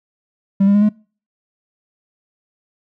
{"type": "tone with pitch steps", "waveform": "triangle", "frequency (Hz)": [196, 200.9, 206, 211.2], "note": ["G3", "G3", "G#3", "G#3"], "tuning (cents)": [0, 43, -14, 29], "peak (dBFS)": -7, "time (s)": [0.6, 0.892], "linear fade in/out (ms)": 10, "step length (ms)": 73, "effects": ["noise-tail reverb RT60 0.4 s tail -26 dB re dry", "tanh soft clip ceiling -3 dBFS"]}